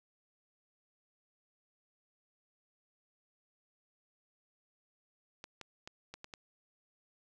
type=clicks; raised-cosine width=0.2 ms; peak=-28 dBFS; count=6; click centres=5.441 / 5.613 / 5.875 / 6.14 / 6.244 / 6.338 s; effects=none